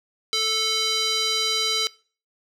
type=tone with band-pass filter; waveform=square; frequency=440 Hz; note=A4; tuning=in tune; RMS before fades=-23 dBFS; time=0.33-1.87 s; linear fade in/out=0 ms; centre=4200 Hz; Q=2.8; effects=noise-tail reverb RT60 0.4 s tail -22 dB re dry